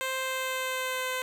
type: tone with pitch glide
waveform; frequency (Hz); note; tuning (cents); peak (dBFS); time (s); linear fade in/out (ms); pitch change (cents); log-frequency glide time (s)
10% pulse; 523.3 to 512.8; C5 to C5; 0 to -35; -21; 0.01-1.22; 0; -35; 0.16-1.1
effects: none